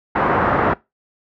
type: low-pass noise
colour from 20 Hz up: white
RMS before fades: -17 dBFS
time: 0.15-0.74 s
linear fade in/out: 10 ms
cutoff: 1400 Hz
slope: 24 dB/octave
effects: noise-tail reverb RT60 0.2 s tail -20 dB re dry + high-pass 60 Hz 12 dB/octave